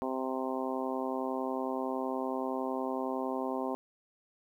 harmonic tone, 130.81 Hz, C3, in tune, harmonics 2 / 3 / 4 / 5 / 6 / 7 / 8, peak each -36 / -38 / -39 / -40 / -41 / -41 / -42 dBFS, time 0.02-3.75 s, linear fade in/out 0 ms, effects 11-bit

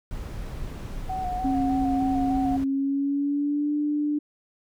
brown noise, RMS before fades -34 dBFS, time 0.11-2.64 s, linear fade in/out 0 ms
sine tone with vibrato, 740 Hz, F#5, in tune, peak -27 dBFS, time 1.09-2.57 s, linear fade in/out 10 ms, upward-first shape square, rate 3.3 Hz, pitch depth 27 cents each way
sine tone with pitch glide, 269.7 to 295.8 Hz, C#4 to D4, -47 to +13 cents, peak -22 dBFS, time 1.44-4.19 s, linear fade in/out 10 ms, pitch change +160 cents, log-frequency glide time 2.59-3.74 s
effects none

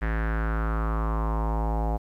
square tone with low-pass filter sweep, 55 Hz, A1, in tune, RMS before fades -26 dBFS, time 0.01-1.98 s, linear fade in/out 20 ms, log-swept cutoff 1800 to 770 Hz, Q 4.4, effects 10-bit

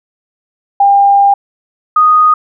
sine tone pair in turn, 800 / 1241.3 Hz, G5 / D#6, +35 / -4 cents, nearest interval minor sixth, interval 761 cents, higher second, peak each -4 dBFS, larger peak neither, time 0.8-1.34 / 1.96-2.34 s, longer first, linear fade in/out 5 ms, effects none

